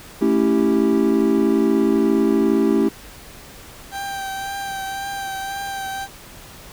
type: chord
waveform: triangle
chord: A dominant seventh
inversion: none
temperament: equal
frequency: 220 / 277.2 / 329.6 / 392 Hz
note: A3 / C#4 / E4 / G4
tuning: 0 / 0 / 0 / 0 cents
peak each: -18 dBFS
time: 0.21-2.89 s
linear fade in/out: 10 ms
type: tone with vibrato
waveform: 30% pulse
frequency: 784 Hz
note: G5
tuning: in tune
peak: -23 dBFS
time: 3.91-6.08 s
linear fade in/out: 50 ms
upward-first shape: triangle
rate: 1.9 Hz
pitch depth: 23 cents each way
effects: pink hiss -41 dBFS RMS until 6.72 s